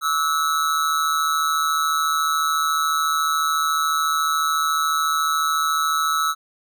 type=tone with amplitude modulation; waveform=square; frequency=1300 Hz; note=E6; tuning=24 cents flat; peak=-16 dBFS; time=0.01-6.35 s; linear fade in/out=50 ms; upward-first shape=sine; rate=154 Hz; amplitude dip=70%; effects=none